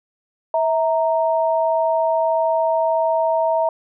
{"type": "tone pair together", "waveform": "sine", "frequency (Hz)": [650, 928.4], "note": ["E5", "A#5"], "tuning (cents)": [-24, -7], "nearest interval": "tritone", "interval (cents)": 617, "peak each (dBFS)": [-17, -20], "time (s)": [0.54, 3.69], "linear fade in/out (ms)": 2, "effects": []}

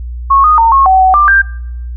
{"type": "tone with pitch steps", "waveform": "sine", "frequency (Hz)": [1097, 1236, 912, 1088, 758, 752, 1186, 1585], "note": ["C#6", "D#6", "A#5", "C#6", "F#5", "F#5", "D6", "G6"], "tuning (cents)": [-18, -12, -38, -33, 42, 28, 17, 19], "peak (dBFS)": -4, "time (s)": [0.3, 1.42], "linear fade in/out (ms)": 10, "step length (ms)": 140, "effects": ["noise-tail reverb RT60 0.8 s tail -24 dB re dry", "added 60 Hz sine -19 dBFS peak until 1.96 s"]}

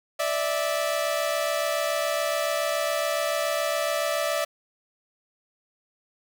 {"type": "tone pair together", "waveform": "sawtooth", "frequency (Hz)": [587.3, 654.4], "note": ["D5", "E5"], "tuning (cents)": [0, -13], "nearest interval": "major second", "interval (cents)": 187, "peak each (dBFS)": -23, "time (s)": [0.19, 4.45], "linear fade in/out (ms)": 10, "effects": ["8-bit"]}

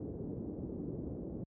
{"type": "low-pass noise", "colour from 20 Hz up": "white", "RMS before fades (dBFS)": -41, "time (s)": [0, 1.44], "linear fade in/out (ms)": 5, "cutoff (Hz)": 380, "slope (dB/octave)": 24, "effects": ["high-pass 60 Hz 12 dB/octave"]}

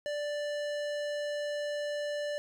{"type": "tone with hard clipping", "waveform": "sine", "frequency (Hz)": 587.3, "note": "D5", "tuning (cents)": 0, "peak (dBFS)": -34, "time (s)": [0.06, 2.38], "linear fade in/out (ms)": 0, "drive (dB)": 17, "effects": []}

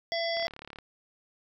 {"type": "harmonic tone", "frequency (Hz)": 672, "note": "E5", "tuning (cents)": 33, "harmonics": [1, 3, 5, 7, 8], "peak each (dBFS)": [-30, -35, -37, -38, -39], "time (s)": [0.12, 0.47], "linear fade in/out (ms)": 0}
{"type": "click train", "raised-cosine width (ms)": 0.3, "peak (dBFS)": -27, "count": 16, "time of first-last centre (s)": [0.37, 0.787], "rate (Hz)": 36}
{"effects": []}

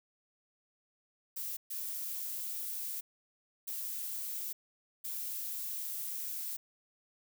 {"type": "noise bursts at uneven times", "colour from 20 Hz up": "violet", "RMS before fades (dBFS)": -39, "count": 4, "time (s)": [[1.36, 1.57], [1.7, 3.01], [3.67, 4.53], [5.04, 6.57]], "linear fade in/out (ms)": 10, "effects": []}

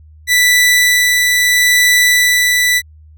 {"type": "tone with tremolo", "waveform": "sawtooth", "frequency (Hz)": 1975.5, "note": "B6", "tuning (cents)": 0, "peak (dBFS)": -4, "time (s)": [0.27, 2.82], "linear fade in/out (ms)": 50, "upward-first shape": "sine", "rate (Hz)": 0.76, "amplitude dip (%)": 25, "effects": ["added 77 Hz sine -38 dBFS peak until 3.17 s"]}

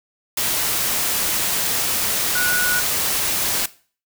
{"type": "tone in noise", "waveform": "sine", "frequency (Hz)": 1463, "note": "F#6", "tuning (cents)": -20, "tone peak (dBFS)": -20, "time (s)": [2.35, 2.8], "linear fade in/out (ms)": 5, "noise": "white", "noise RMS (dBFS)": -21, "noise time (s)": [0.37, 3.66], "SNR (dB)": -2, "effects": ["noise-tail reverb RT60 0.4 s tail -18 dB re dry"]}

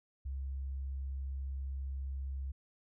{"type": "tone", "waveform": "sine", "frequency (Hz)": 67.4, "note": "C#2", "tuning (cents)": -48, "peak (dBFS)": -36, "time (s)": [0.25, 2.52], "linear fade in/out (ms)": 10, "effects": []}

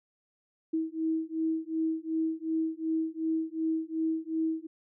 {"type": "beating tone pair", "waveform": "sine", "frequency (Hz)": [320, 322.7], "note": ["D#4", "E4"], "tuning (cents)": [49, -37], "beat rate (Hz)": 2.7, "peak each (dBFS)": -31, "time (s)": [0.73, 4.67], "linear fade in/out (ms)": 10, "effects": []}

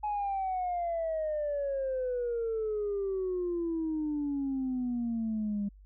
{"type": "exponential sweep", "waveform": "sine", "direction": "down", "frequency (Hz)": [848, 200], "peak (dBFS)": -28, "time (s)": [0.03, 5.69], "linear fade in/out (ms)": 10, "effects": ["tanh soft clip ceiling -26 dBFS", "added 49 Hz sine -51 dBFS peak until 5.85 s"]}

